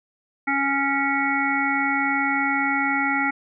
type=harmonic tone; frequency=277.2 Hz; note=C#4; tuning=in tune; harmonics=1 / 3 / 5 / 7 / 8; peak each=-26 / -26 / -26 / -26 / -26 dBFS; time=0.47-3.31 s; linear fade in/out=10 ms; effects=none